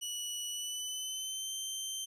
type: tone with pitch glide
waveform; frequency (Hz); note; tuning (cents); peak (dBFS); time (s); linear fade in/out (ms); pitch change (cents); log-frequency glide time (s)
20% pulse; 2943 to 3118; F#7 to G7; -10 to -10; -31; 0.01-2.06; 20; +100; 0.49-1.53
effects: none